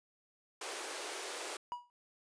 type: high-pass noise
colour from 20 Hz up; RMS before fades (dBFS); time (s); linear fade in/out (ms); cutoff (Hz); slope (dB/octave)
pink; -42; 0.61-1.57; 5; 340; 48
type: tone with exponential decay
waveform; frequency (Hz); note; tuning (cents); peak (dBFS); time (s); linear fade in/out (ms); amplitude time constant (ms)
triangle; 970; B5; -31; -32; 1.72-1.9; 0; 39
effects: resampled to 22050 Hz